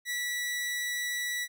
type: tone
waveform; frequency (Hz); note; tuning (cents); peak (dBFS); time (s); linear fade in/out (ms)
sawtooth; 1951; B6; -22; -27; 0.05-1.48; 50
effects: none